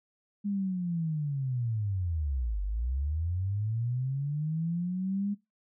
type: linear two-way sweep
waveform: sine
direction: down then up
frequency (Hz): 206.1 to 47.06 to 206.1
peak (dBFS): -28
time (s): 0.44-5.35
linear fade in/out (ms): 20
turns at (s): 2.62
effects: noise-tail reverb RT60 0.2 s tail -20 dB re dry